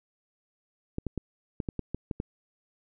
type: clicks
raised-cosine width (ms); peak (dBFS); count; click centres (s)
3; -18; 9; 0.984 / 1.067 / 1.177 / 1.602 / 1.688 / 1.793 / 1.946 / 2.112 / 2.201
effects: none